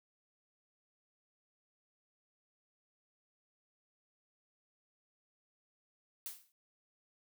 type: noise with exponential decay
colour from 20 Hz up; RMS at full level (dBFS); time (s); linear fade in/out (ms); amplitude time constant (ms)
blue; -40; 6.26-6.52; 0; 55
effects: none